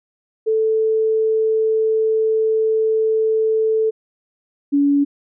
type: tone pair in turn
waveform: sine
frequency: 440 / 284 Hz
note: A4 / C#4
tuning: 0 / +42 cents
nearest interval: minor sixth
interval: 758 cents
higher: first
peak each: -14 / -12 dBFS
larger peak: second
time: 0.46-3.91 / 4.72-5.05 s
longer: first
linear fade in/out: 20 ms
effects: none